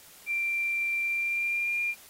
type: tone with pitch glide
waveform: sine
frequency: 2360 to 2401 Hz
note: D7 to D7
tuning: +8 to +38 cents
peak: -26 dBFS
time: 0.26-1.95 s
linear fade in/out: 50 ms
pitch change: +30 cents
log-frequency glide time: 1.03-1.74 s
effects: white hiss -52 dBFS RMS until 2.09 s + AAC 48 kbps